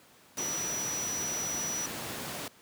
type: tone in noise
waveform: sine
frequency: 5880 Hz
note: F#8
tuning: 12 cents flat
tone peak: -32 dBFS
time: 0.38-1.86 s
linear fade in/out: 2 ms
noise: pink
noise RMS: -37 dBFS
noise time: 0.37-2.48 s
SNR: +2 dB
effects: pink hiss -58 dBFS RMS until 2.61 s + high-pass 150 Hz 12 dB/octave